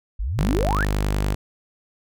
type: exponential sweep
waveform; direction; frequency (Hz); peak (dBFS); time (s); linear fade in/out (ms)
sine; up; 41.86 to 1900; -22; 0.19-0.85; 10
type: tone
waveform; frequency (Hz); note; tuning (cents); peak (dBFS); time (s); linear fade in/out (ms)
sawtooth; 50.3; G1; +45; -16; 0.38-1.35; 10
effects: none